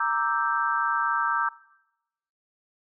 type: chord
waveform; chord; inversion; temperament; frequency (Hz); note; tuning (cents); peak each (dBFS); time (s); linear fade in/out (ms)
sine; E half-diminished seventh; second; equal; 932.3 / 1174.7 / 1318.5 / 1568; Bb5 / D6 / E6 / G6; 0 / 0 / 0 / 0; -28; 0-1.49; 5
effects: noise-tail reverb RT60 0.9 s tail -21 dB re dry